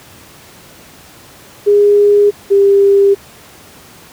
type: tone pair in turn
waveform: sine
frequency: 410 / 397.9 Hz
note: G#4 / G4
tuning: -22 / +26 cents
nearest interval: minor second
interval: 52 cents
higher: first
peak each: -5 dBFS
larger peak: neither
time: 1.66-2.31 / 2.5-3.15 s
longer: neither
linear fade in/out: 20 ms
effects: pink hiss -39 dBFS RMS until 4.12 s + high-pass 80 Hz 12 dB/octave